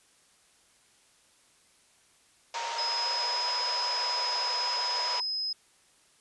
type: band-pass noise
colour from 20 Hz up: pink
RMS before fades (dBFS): -37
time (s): 2.54-5.2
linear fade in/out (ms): 2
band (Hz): 490 to 6800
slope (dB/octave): 48
type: tone with pitch glide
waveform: sine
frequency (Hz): 932.3 to 975.8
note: A#5 to B5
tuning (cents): 0 to -21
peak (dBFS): -34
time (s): 2.55-5.21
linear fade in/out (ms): 5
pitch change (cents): +79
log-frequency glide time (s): 2.77-3.5
type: tone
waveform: sine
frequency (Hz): 5080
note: D#8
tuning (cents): +35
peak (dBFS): -29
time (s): 2.78-5.53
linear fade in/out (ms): 5
effects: white hiss -63 dBFS RMS until 6.2 s + resampled to 24000 Hz